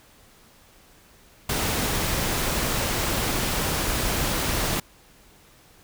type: noise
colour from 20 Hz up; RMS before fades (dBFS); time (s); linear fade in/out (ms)
pink; -25; 1.49-4.8; 5
effects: pink hiss -54 dBFS RMS until 5.83 s